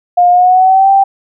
sine tone with pitch glide, 710 to 783.3 Hz, F5 to G5, +28 to -2 cents, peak -4 dBFS, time 0.17-1.04 s, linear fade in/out 10 ms, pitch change +170 cents, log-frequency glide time 0.3-0.9 s, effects none

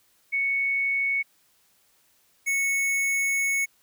sine / square tone pair in turn, 2217 / 2208 Hz, C#7 / C#7, 0 / -7 cents, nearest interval unison, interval 7 cents, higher first, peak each -22 / -23 dBFS, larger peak first, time 0.32-1.23 / 2.46-3.66 s, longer second, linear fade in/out 20 ms, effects white hiss -64 dBFS RMS until 3.82 s

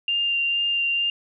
sine tone with vibrato, 2791 Hz, F7, 2 cents flat, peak -20 dBFS, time 0.08-1.1 s, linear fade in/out 2 ms, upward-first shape sine, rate 2.2 Hz, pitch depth 10 cents each way, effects none

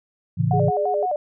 sine chord, A major, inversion none, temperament equal with one note detuned, 110 / 136.21 / 164.81 Hz, A2 / C#3 / E3, 0 / -30 / 0 cents, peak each -22 dBFS, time 0.37-0.71 s, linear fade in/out 20 ms
sine tone with vibrato, 659.3 Hz, E5, in tune, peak -20 dBFS, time 0.51-1.16 s, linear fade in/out 2 ms, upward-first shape square, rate 5.8 Hz, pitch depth 180 cents each way
sine tone, 415.6 Hz, G#4, 1 cent sharp, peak -24 dBFS, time 0.53-1.06 s, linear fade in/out 10 ms
effects none

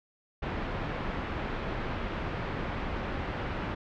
pink low-pass noise, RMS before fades -34 dBFS, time 0.42-3.75 s, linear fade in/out 10 ms, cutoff 2300 Hz, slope 12 dB/octave, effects low-pass 4000 Hz 12 dB/octave

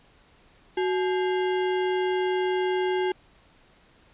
sine tone with sample-and-hold, 370 Hz, F#4, in tune, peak -22 dBFS, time 0.77-3.12 s, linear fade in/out 5 ms, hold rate 1225 Hz, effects pink hiss -58 dBFS RMS until 4.13 s + resampled to 8000 Hz

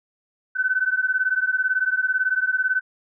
sine beating tone pair, 1507 / 1525 Hz, F#6 / G6, +31 / -48 cents, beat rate 18 Hz, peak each -22 dBFS, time 0.55-2.81 s, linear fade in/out 20 ms, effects none

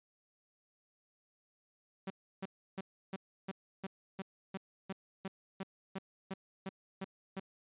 sawtooth tone bursts, 192 Hz, G3, 36 cents flat, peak -34 dBFS, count 16, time 2.07-7.398 s, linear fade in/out 5 ms, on 33 ms, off 320 ms, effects resampled to 8000 Hz

